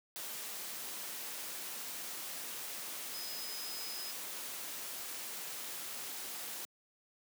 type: tone in noise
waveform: sine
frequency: 5060 Hz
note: D#8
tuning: 28 cents sharp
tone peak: -44 dBFS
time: 3.14-4.11 s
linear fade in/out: 0 ms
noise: white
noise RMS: -43 dBFS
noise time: 0.16-6.65 s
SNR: -4 dB
effects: high-pass 200 Hz 12 dB/octave

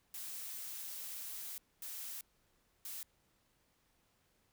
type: noise bursts at uneven times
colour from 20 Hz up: blue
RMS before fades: -45 dBFS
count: 3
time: 0.14-1.58 / 1.82-2.21 / 2.85-3.03 s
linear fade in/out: 2 ms
effects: pink hiss -75 dBFS RMS until 4.52 s

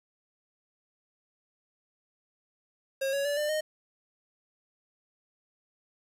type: tone with pitch steps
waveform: square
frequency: 540 / 558.4 / 577.4 / 597.1 / 617.4 Hz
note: C#5 / C#5 / D5 / D5 / D#5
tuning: -45 / +13 / -30 / +29 / -14 cents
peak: -28 dBFS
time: 3.01-3.61 s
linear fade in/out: 10 ms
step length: 120 ms
effects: resampled to 32000 Hz + 9-bit

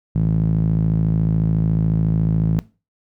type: tone with band-pass filter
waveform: sawtooth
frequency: 54 Hz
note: A1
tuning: 32 cents flat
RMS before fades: -18 dBFS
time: 0.15-2.59 s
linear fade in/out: 0 ms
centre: 150 Hz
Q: 3.6
effects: noise-tail reverb RT60 0.3 s tail -19 dB re dry

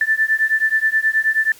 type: beating tone pair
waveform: sine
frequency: 1760 / 1769.4 Hz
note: A6 / A6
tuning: 0 / +9 cents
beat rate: 9.4 Hz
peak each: -17 dBFS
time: 0.01-1.52 s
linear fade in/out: 2 ms
effects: white hiss -45 dBFS RMS until 1.59 s + MP3 96 kbps

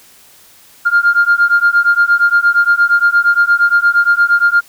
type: beating tone pair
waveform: sine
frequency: 1400 / 1408.6 Hz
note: F6 / F6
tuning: +4 / +14 cents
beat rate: 8.6 Hz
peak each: -10 dBFS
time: 0.85-4.61 s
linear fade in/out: 20 ms
effects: tanh soft clip ceiling -2 dBFS + white hiss -44 dBFS RMS until 4.68 s

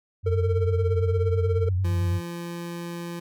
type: tone with vibrato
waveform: sine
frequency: 92.5 Hz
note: F#2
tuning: in tune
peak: -21 dBFS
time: 0.23-2.21 s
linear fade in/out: 50 ms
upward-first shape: square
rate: 9 Hz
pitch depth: 56 cents each way
type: tone with tremolo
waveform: triangle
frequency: 453.3 Hz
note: A#4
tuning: 48 cents flat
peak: -20 dBFS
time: 0.26-1.69 s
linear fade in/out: 5 ms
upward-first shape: sine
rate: 17 Hz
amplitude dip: 75%
type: tone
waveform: 25% pulse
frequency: 171.6 Hz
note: F3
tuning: 30 cents flat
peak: -28 dBFS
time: 1.84-3.2 s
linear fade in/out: 10 ms
effects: none

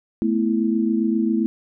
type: chord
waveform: sine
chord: A suspended second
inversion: none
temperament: just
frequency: 220 / 247.5 / 330 Hz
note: A3 / B3 / E4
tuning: 0 / +4 / +2 cents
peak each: -20 / -24 / -22 dBFS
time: 0.22-1.46 s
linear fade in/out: 0 ms
effects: none

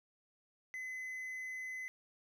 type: tone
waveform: triangle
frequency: 2030 Hz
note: B6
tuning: 47 cents sharp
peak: -39 dBFS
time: 0.74-1.88 s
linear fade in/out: 0 ms
effects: none

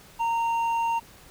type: tone with hard clipping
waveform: triangle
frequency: 923 Hz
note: A#5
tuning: 17 cents flat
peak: -24 dBFS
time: 0.19-1 s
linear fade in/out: 20 ms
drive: 8 dB
effects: pink hiss -51 dBFS RMS until 1.3 s

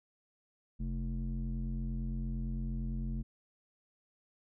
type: tone with low-pass filter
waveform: square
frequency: 44.42 Hz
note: F1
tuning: 30 cents sharp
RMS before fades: -36 dBFS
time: 0.79-3.23 s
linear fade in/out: 20 ms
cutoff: 200 Hz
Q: 4.1
effects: none

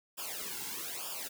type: noise with flanger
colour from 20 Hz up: white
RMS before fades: -40 dBFS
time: 0.17-1.29 s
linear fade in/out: 20 ms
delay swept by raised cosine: 0.48 to 1.68 ms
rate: 1.1 Hz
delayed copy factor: -1
effects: none

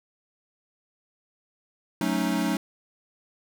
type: chord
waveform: square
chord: D# half-diminished seventh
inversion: first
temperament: equal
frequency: 185 / 220 / 277.2 / 311.1 Hz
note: F#3 / A3 / C#4 / D#4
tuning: 0 / 0 / 0 / 0 cents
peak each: -30 dBFS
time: 2.01-2.57 s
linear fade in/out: 2 ms
effects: none

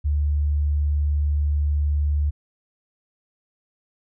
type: tone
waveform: sine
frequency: 73.42 Hz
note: D2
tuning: in tune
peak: -18 dBFS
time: 0.04-2.31 s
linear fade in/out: 20 ms
effects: none

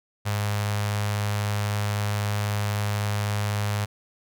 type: tone with notch filter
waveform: sawtooth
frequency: 103.83 Hz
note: G#2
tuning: in tune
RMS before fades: -26 dBFS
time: 0.25-3.86 s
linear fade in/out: 20 ms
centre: 290 Hz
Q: 0.57
effects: none

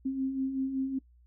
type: beating tone pair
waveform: sine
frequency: 261.6 / 266.9 Hz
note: C4 / C4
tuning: 0 / +35 cents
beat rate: 5.3 Hz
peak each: -38 / -29 dBFS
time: 0.05-0.99 s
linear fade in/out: 10 ms
effects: noise-tail reverb RT60 0.1 s tail -21 dB re dry + added 60 Hz sine -57 dBFS peak until 1.26 s

